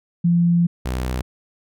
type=tone pair in turn; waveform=sine / sawtooth; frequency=171.9 / 63.03 Hz; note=F3 / B1; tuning=-27 / +36 cents; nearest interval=octave + perfect fourth; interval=1737 cents; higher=first; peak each=-13 / -18 dBFS; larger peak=first; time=0.24-0.67 / 0.85-1.22 s; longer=first; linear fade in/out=10 ms; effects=none